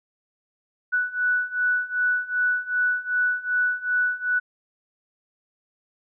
sine beating tone pair, 1480 / 1482.6 Hz, F#6 / F#6, 0 / +3 cents, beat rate 2.6 Hz, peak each -25 / -23 dBFS, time 0.92-4.4 s, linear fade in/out 20 ms, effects none

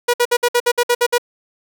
sawtooth tone bursts, 483 Hz, B4, 39 cents flat, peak -8 dBFS, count 10, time 0.08-1.182 s, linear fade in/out 10 ms, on 58 ms, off 58 ms, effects none

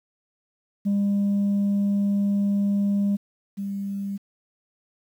sine tone pair in turn, 201.2 / 198.66 Hz, G3 / G3, +45 / +23 cents, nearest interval unison, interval 22 cents, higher first, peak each -17 / -26 dBFS, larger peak first, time 0.85-3.17 / 3.57-4.18 s, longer first, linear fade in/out 20 ms, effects tanh soft clip ceiling -18 dBFS + 9-bit

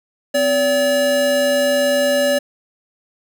square tone pair together, 256.7 / 573 Hz, C4 / D5, -33 / -43 cents, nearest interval octave + major second, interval 1390 cents, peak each -24 / -15 dBFS, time 0.34-2.39 s, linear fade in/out 10 ms, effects none

